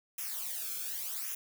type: noise with flanger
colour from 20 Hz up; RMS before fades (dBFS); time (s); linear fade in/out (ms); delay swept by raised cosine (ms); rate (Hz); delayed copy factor
blue; -38; 0.18-1.35; 5; 0.23 to 1.06; 0.88; -0.8
effects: none